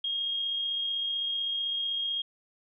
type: tone with amplitude modulation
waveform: sine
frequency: 3251 Hz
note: G#7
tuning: 38 cents flat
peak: -27 dBFS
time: 0.04-2.22 s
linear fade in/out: 5 ms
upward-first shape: sine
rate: 35.8 Hz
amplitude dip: 25%
effects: none